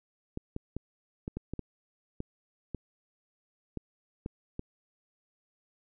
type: clicks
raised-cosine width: 3 ms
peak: -22 dBFS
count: 12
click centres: 0.374 / 0.564 / 0.766 / 1.279 / 1.37 / 1.536 / 1.593 / 2.204 / 2.747 / 3.773 / 4.261 / 4.594 s
effects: none